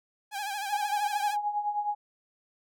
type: tone with vibrato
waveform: sawtooth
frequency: 813 Hz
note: G#5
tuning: 37 cents flat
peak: -28 dBFS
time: 0.31-1.37 s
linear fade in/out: 50 ms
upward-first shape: sine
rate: 13 Hz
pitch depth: 75 cents each way
type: tone with tremolo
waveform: sine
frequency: 830 Hz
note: G#5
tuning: 1 cent flat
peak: -24 dBFS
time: 0.72-1.95 s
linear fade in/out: 10 ms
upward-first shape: triangle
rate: 9.6 Hz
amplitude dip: 75%
effects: none